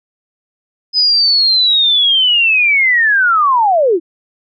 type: linear sweep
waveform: sine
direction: down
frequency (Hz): 5060 to 306.9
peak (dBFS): -8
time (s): 0.93-4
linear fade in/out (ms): 50
effects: none